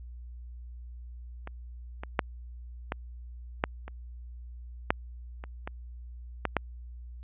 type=clicks; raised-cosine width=0.5 ms; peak=-24 / -22 / -8 / -15 / -9 / -26 / -7 / -26 / -20 / -12 / -9 dBFS; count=11; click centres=1.474 / 2.035 / 2.192 / 2.921 / 3.639 / 3.88 / 4.905 / 5.439 / 5.675 / 6.453 / 6.567 s; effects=added 60 Hz sine -41 dBFS peak until 7.23 s + resampled to 8000 Hz